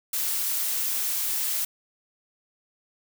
blue noise, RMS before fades -27 dBFS, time 0.13-1.65 s, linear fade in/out 5 ms, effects none

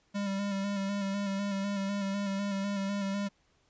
square tone with vibrato, 198.6 Hz, G3, 23 cents sharp, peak -31 dBFS, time 0.14-3.29 s, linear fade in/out 20 ms, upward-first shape square, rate 4 Hz, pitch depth 28 cents each way, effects pink hiss -70 dBFS RMS until 3.69 s + resampled to 16000 Hz

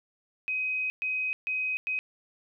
sine tone bursts at uneven times, 2521 Hz, D#7, 22 cents sharp, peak -27 dBFS, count 4, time 0.48-0.9 / 1.02-1.33 / 1.47-1.77 / 1.87-1.99 s, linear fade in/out 0 ms, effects none

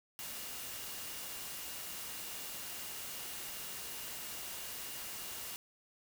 sine tone in noise, 2834 Hz, F7, 25 cents sharp, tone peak -55 dBFS, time 0.19-5.56 s, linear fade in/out 0 ms, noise white, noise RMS -44 dBFS, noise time 0.19-5.56 s, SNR -14 dB, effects none

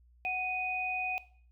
sine tone pair together, 739.5 / 2489 Hz, F#5 / D#7, -1 / 0 cents, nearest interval octave + major sixth, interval 2101 cents, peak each -35 / -32 dBFS, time 0.25-1.18 s, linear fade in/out 0 ms, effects noise-tail reverb RT60 0.5 s tail -17 dB re dry + added 60 Hz sine -59 dBFS peak until 1.51 s

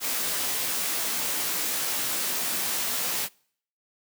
white noise with comb filter, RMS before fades -28 dBFS, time 0-3.29 s, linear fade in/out 50 ms, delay 16 ms, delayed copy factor +0.6, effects noise-tail reverb RT60 0.6 s tail -26 dB re dry + high-pass 150 Hz 12 dB/octave

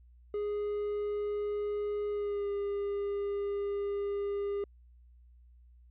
triangle tone with pitch glide, 414.1 to 403.9 Hz, G#4 to G#4, -5 to -48 cents, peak -29 dBFS, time 0.34-4.64 s, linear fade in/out 2 ms, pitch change -43 cents, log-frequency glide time 2.1-2.49 s, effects added 60 Hz sine -55 dBFS peak until 5.9 s + resampled to 8000 Hz

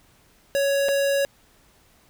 square tone with dropouts, 557 Hz, C#5, 8 cents sharp, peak -20 dBFS, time 0.55-1.25 s, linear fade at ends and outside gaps 0 ms, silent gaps 0.885-0.889 s, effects pink hiss -58 dBFS RMS until 2.09 s

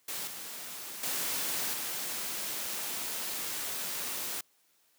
white noise with level steps, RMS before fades -37 / -42 / -33 / -36 dBFS, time 0.08-4.41 s, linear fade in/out 5 ms, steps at 0.27 / 1.03 / 1.73 s, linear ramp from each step 5 ms, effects white hiss -69 dBFS RMS until 4.98 s + high-pass 150 Hz 12 dB/octave

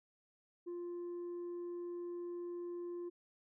sine tone, 349.2 Hz, F4, in tune, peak -38 dBFS, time 0.66-3.1 s, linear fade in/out 20 ms, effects tanh soft clip ceiling -40 dBFS

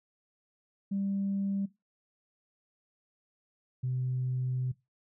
sine tone pair in turn, 197.3 / 127.56 Hz, G3 / C3, +11 / -44 cents, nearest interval minor sixth, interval 755 cents, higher first, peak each -28 dBFS, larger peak neither, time 0.91-1.66 / 3.83-4.72 s, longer second, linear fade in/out 10 ms, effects noise-tail reverb RT60 0.2 s tail -18 dB re dry + tanh soft clip ceiling -24 dBFS

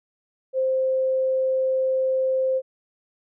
sine tone, 523.3 Hz, C5, in tune, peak -19 dBFS, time 0.53-2.62 s, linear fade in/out 50 ms, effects none

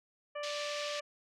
harmonic tone, 587.3 Hz, D5, in tune, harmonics 1 / 2 / 3 / 4 / 5, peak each -38 / -44 / -48 / -50 / -52 dBFS, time 0.35-1.01 s, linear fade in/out 10 ms
pink band-pass noise, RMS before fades -42 dBFS, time 0.43-1 s, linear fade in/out 5 ms, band 2300 to 5700 Hz, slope 24 dB/octave
effects none

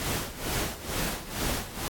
pink noise with tremolo, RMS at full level -29 dBFS, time 0-1.88 s, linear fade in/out 0 ms, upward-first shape sine, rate 2.2 Hz, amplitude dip 80%, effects AAC 64 kbps

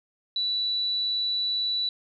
sine tone, 3951 Hz, B7, in tune, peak -24 dBFS, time 0.36-1.89 s, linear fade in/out 2 ms, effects none

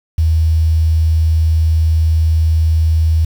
sine tone with quantisation, 80 Hz, D#2, 49 cents sharp, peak -9 dBFS, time 0.18-3.25 s, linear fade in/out 5 ms, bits 6, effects none

